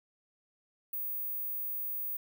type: tone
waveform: sine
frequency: 15560 Hz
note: B9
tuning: 27 cents flat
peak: -33 dBFS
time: 0.93-2.17 s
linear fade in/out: 5 ms
effects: none